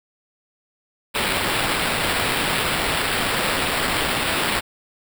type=noise with sample-and-hold; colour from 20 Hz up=blue; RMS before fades=-22 dBFS; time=1.14-4.61 s; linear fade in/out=20 ms; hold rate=6300 Hz; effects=none